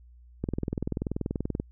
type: click train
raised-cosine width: 3 ms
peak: -16 dBFS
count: 25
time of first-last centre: 0.44-1.599 s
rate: 20.7 Hz
effects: added 60 Hz sine -50 dBFS peak until 1.71 s